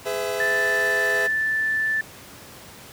40% pulse chord, E major, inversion first, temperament equal with one note detuned, 415.3 / 505.7 / 659.3 Hz, G#4 / B4 / E5, 0 / +41 / 0 cents, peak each -28 dBFS, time 0.05-1.28 s, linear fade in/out 20 ms
sine tone, 1760 Hz, A6, in tune, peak -20 dBFS, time 0.4-2.01 s, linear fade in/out 2 ms
effects pink hiss -43 dBFS RMS until 2.92 s + high-pass 80 Hz 12 dB/octave

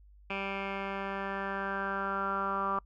10% pulse tone with low-pass filter sweep, 196 Hz, G3, in tune, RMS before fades -34 dBFS, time 0.3-2.79 s, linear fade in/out 2 ms, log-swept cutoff 2400 to 1200 Hz, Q 7.4, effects noise-tail reverb RT60 0.1 s tail -26 dB re dry + added 50 Hz sine -54 dBFS peak until 2.85 s

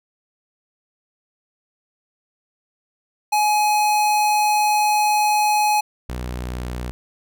square tone, 842 Hz, G#5, 24 cents sharp, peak -16 dBFS, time 3.32-5.81 s, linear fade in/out 10 ms
sawtooth tone with pitch glide, 61.74 to 61.21 Hz, B1 to B1, 0 to -15 cents, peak -22 dBFS, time 6.09-6.91 s, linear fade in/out 0 ms, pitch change -15 cents, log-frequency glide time 6.22-6.8 s
effects none

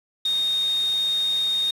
sine tone in noise, 3701 Hz, A#7, 13 cents flat, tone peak -20 dBFS, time 0.25-1.71 s, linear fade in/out 5 ms, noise white, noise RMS -38 dBFS, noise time 0.25-1.71 s, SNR +15 dB, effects low-pass 11000 Hz 12 dB/octave

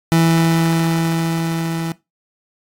30% pulse tone with level ramp, 164.81 Hz, E3, in tune, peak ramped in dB -8 to -18 dBFS, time 0.12-1.92 s, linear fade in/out 0 ms, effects noise-tail reverb RT60 0.2 s tail -18 dB re dry + AAC 64 kbps

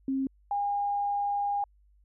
sine tone pair in turn, 267.9 / 811.2 Hz, C4 / G#5, +41 / -41 cents, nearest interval octave + perfect fifth, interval 1918 cents, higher second, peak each -26 / -26 dBFS, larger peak neither, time 0.08-0.27 / 0.51-1.64 s, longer second, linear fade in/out 2 ms, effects added 50 Hz sine -59 dBFS peak until 2.04 s

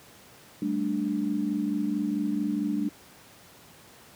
sine chord, G suspended second, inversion none, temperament just, 196 / 220.5 / 294 Hz, G3 / A3 / D4, 0 / +4 / +2 cents, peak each -31 / -30 / -28 dBFS, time 0.62-2.89 s, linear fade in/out 2 ms, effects pink hiss -52 dBFS RMS until 4.15 s + high-pass 100 Hz 12 dB/octave

